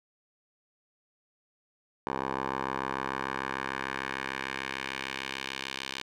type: tone with band-pass filter sweep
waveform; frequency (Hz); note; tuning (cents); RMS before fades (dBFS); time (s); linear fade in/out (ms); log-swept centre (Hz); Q
10% pulse; 66.7; C2; +34; -35; 2.07-6.02; 0; 860 to 3300; 1.4
effects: none